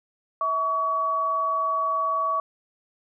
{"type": "tone pair together", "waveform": "sine", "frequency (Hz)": [648, 1130.8], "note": ["E5", "C#6"], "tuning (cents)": [-30, 34], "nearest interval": "minor seventh", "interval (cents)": 964, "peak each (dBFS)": [-31, -22], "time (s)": [0.41, 2.4], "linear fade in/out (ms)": 2, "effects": []}